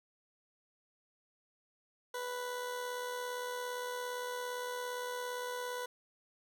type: tone with amplitude modulation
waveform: 20% pulse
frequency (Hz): 493.9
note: B4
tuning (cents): 0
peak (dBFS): -31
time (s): 2.14-5.86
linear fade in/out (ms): 5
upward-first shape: sine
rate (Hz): 77.5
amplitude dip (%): 35
effects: none